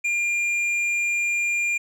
sine tone with hard clipping, 2400 Hz, D7, 37 cents sharp, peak -22 dBFS, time 0.04-1.78 s, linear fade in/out 10 ms, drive 5 dB, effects none

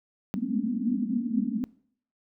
white band-pass noise, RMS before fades -28 dBFS, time 0.34-1.64 s, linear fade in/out 0 ms, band 200 to 270 Hz, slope 96 dB/octave, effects noise-tail reverb RT60 0.6 s tail -22 dB re dry

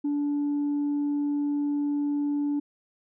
sine tone, 289.7 Hz, D4, 24 cents flat, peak -22 dBFS, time 0.04-2.6 s, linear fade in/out 10 ms, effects tanh soft clip ceiling -22 dBFS

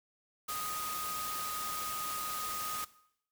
sine tone in noise, 1244.5 Hz, D#6, in tune, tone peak -38 dBFS, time 0.48-2.85 s, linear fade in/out 10 ms, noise white, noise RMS -40 dBFS, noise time 0.48-2.85 s, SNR -1 dB, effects noise-tail reverb RT60 0.7 s tail -18 dB re dry

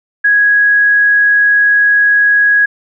sine tone, 1661.2 Hz, G#6, in tune, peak -6 dBFS, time 0.24-2.66 s, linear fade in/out 10 ms, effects none

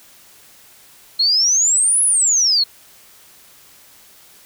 sine exponential two-way sweep, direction up then down, 4186 to 10630 to 4186 Hz, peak -12 dBFS, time 1.19-2.64 s, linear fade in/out 10 ms, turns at 2.03 s, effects white hiss -47 dBFS RMS until 4.45 s

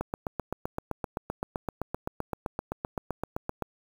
click train, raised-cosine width 1 ms, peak -16 dBFS, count 29, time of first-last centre 0.01-3.623 s, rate 7.75 Hz, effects 7-bit

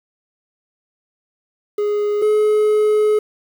triangle tone pair in turn, 415.3 / 425 Hz, G#4 / G#4, 0 / +40 cents, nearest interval unison, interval 40 cents, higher second, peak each -14 / -10 dBFS, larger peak second, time 1.78-2.22 / 2.22-3.19 s, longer second, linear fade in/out 5 ms, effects 7-bit

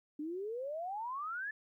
sine exponential sweep, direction up, 290 to 1760 Hz, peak -37 dBFS, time 0.19-1.51 s, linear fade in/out 5 ms, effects 13-bit

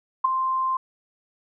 sine tone with ADSR envelope, 1046.5 Hz, C6, in tune, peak -12 dBFS, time 0.24-0.77 s, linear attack 10 ms, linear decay 8 ms, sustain -9 dB, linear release 4 ms, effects none

